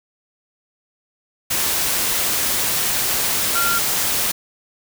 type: tone in noise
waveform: sine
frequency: 1386 Hz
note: F6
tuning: 14 cents flat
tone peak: -19 dBFS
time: 3.55-3.79 s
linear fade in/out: 10 ms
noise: white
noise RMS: -20 dBFS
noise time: 1.5-4.32 s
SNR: -2 dB
effects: none